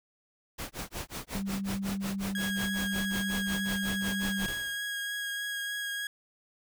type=noise with tremolo; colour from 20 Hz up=pink; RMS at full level=-36 dBFS; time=0.58-4.47 s; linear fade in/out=10 ms; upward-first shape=sine; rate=5.5 Hz; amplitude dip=100%
type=tone; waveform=sine; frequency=195.8 Hz; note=G3; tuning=2 cents flat; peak=-31 dBFS; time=1.35-4.46 s; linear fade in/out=0 ms
type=tone with vibrato; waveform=30% pulse; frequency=1646 Hz; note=G#6; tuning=16 cents flat; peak=-30 dBFS; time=2.35-6.07 s; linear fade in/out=2 ms; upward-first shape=triangle; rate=3.3 Hz; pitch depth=14 cents each way
type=noise with exponential decay; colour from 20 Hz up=pink; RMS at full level=-38 dBFS; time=4.48-4.92 s; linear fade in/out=1 ms; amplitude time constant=94 ms
effects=none